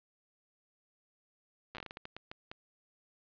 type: slowing click train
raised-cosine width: 0.3 ms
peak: -27 dBFS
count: 13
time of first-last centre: 1.75-2.515 s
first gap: 8 ms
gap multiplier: 1.34
effects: resampled to 11025 Hz + 11-bit